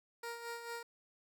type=tone with tremolo; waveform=15% pulse; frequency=468.3 Hz; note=A#4; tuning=8 cents sharp; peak=-34 dBFS; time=0.23-0.83 s; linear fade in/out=5 ms; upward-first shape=sine; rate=4.5 Hz; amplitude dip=55%; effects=none